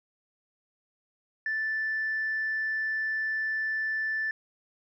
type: tone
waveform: sine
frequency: 1760 Hz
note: A6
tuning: in tune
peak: -26 dBFS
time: 1.46-4.31 s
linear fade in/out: 2 ms
effects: tanh soft clip ceiling -23 dBFS